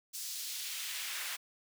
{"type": "noise with high-pass filter sweep", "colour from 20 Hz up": "pink", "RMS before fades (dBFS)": -40, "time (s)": [0.13, 1.37], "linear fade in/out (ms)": 20, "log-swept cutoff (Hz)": [5700, 1500], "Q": 1.1, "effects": []}